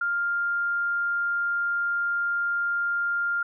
sine tone, 1400 Hz, F6, 4 cents sharp, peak -23 dBFS, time 0.01-3.43 s, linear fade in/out 5 ms, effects none

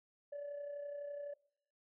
sine tone with amplitude modulation, 576 Hz, D5, 34 cents flat, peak -38 dBFS, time 0.32-1.34 s, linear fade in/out 10 ms, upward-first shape sine, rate 31.9 Hz, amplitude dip 50%, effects noise-tail reverb RT60 0.6 s tail -24 dB re dry + tanh soft clip ceiling -39 dBFS

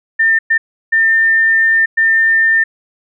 sine tone bursts at uneven times, 1802 Hz, A6, 41 cents sharp, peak -8 dBFS, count 4, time 0.19-0.39 / 0.5-0.58 / 0.92-1.86 / 1.97-2.64 s, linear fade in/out 10 ms, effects none

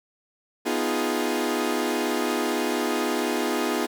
sawtooth chord, F half-diminished seventh, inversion second, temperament equal, 246.9 / 311.1 / 349.2 / 415.3 Hz, Cb4 / Eb4 / F4 / Ab4, 0 / 0 / 0 / 0 cents, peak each -25 dBFS, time 0.65-3.87 s, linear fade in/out 20 ms, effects none

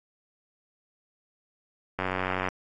click train, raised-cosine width 0.5 ms, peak -13 dBFS, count 47, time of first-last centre 1.99-2.485 s, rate 92.9 Hz, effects AAC 48 kbps

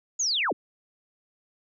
sine linear sweep, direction down, 6940 to 123.7 Hz, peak -23 dBFS, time 0.19-0.53 s, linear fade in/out 10 ms, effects none

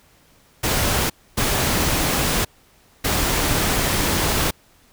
pink noise bursts at uneven times, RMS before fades -20 dBFS, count 3, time 0.63-1.1 / 1.37-2.45 / 3.04-4.51 s, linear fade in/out 10 ms, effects pink hiss -55 dBFS RMS until 4.92 s

